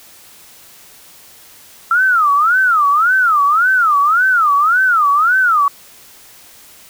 sine tone with vibrato, 1318.5 Hz, E6, in tune, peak -9 dBFS, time 1.91-5.68 s, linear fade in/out 2 ms, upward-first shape sine, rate 1.8 Hz, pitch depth 270 cents each way, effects white hiss -42 dBFS RMS until 6.89 s

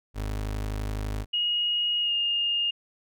30% pulse tone, 51.91 Hz, G#1, in tune, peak -26 dBFS, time 0.14-1.26 s, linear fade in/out 50 ms
sine tone with pitch glide, 2879 to 2831 Hz, F#7 to F7, -48 to +23 cents, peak -23 dBFS, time 1.33-2.71 s, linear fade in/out 10 ms, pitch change -29 cents, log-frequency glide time 2.01-2.13 s
effects none

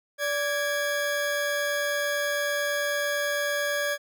40% pulse tone pair together, 580 / 1651 Hz, D5 / G#6, -22 / -11 cents, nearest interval octave + tritone, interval 1811 cents, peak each -27 dBFS, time 0.18-3.98 s, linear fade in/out 50 ms, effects none

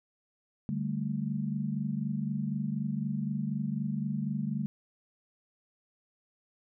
sine chord, D suspended fourth, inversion none, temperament equal, 146.83 / 196 / 220 Hz, D3 / G3 / A3, 0 / 0 / 0 cents, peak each -34 dBFS, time 0.69-4.66 s, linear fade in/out 0 ms, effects none

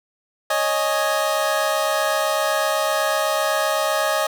25% pulse chord, C# suspended second, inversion none, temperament equal, 554.4 / 622.3 / 830.6 Hz, C#5 / D#5 / G#5, 0 / 0 / 0 cents, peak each -21 / -17 / -22 dBFS, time 0.5-4.27 s, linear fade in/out 5 ms, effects none

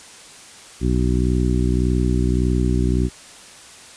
harmonic tone, 61.74 Hz, B1, in tune, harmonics 1 / 2 / 3 / 4 / 5 / 6, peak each -19 / -22 / -24 / -25 / -26 / -27 dBFS, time 0.8-3.1 s, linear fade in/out 50 ms, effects white hiss -42 dBFS RMS until 3.96 s + resampled to 22050 Hz

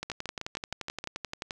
two click trains, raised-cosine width 0.2 ms, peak -17 / -18 dBFS, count 18 / 7, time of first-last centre 0.03-1.508 / 0.1-1.04 s, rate 11.5 / 6.38 Hz, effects none

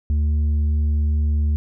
triangle tone with tanh clipping, 74.8 Hz, D2, 32 cents sharp, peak -17 dBFS, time 0.1-1.56 s, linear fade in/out 0 ms, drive 9 dB, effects none

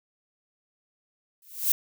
violet noise with exponential growth, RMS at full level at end -19 dBFS, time 1.42-1.72 s, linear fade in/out 2 ms, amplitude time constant 64 ms, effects none

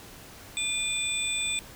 sine tone cluster, 2442 / 3538 / 8000 Hz, D#7 / A7 / B8, -33 / +9 / +21 cents, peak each -31 dBFS, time 0.57-1.59 s, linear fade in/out 0 ms, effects pink hiss -47 dBFS RMS until 1.75 s

